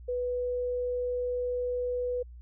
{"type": "tone", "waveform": "sine", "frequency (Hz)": 493.9, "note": "B4", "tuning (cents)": 0, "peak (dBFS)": -28, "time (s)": [0.08, 2.23], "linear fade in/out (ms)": 10, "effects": ["added 60 Hz sine -44 dBFS peak until 2.41 s"]}